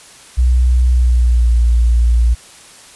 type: tone with pitch glide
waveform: sine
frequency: 62.1 to 58.61 Hz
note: B1 to A#1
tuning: +10 to +10 cents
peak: -8 dBFS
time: 0.37-2.35 s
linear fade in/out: 20 ms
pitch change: -100 cents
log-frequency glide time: 0.91-1.52 s
effects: white hiss -40 dBFS RMS until 2.95 s + resampled to 24000 Hz